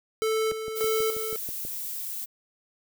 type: tone with tremolo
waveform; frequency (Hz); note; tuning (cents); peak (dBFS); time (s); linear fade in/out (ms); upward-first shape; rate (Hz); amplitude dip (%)
square; 440; A4; 0; -24; 0.22-1.36; 0; square; 1.7; 60
type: click train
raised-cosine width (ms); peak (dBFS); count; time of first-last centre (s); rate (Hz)
2; -28; 8; 0.52-1.651; 6.19
type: noise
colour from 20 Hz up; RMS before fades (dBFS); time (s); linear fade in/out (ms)
violet; -34; 0.75-2.26; 20
effects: none